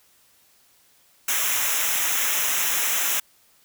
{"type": "noise with comb filter", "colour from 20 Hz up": "white", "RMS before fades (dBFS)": -23, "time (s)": [1.28, 3.2], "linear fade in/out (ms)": 5, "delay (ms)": 0.22, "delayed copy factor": -0.8, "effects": ["white hiss -59 dBFS RMS until 3.64 s"]}